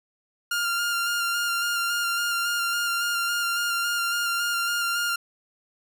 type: tone with vibrato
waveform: sawtooth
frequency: 1400 Hz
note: F6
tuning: 4 cents sharp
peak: -20 dBFS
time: 0.51-5.16 s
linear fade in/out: 5 ms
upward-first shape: square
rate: 3.6 Hz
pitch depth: 15 cents each way
effects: none